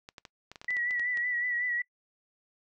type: clicks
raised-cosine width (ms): 0.2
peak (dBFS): -27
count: 12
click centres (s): 0.089 / 0.182 / 0.252 / 0.516 / 0.558 / 0.615 / 0.645 / 0.706 / 0.768 / 0.909 / 0.996 / 1.173
type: tone with vibrato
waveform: sine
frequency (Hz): 1949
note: B6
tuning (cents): -23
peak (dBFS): -28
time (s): 0.68-1.82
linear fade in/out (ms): 5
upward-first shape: sine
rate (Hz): 5.4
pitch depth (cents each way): 42
effects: noise-tail reverb RT60 0.1 s tail -23 dB re dry